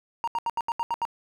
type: tone bursts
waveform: triangle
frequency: 932.3 Hz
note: A#5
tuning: in tune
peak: -22 dBFS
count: 8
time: 0.24-1.052 s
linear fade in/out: 0 ms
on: 35 ms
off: 76 ms
effects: none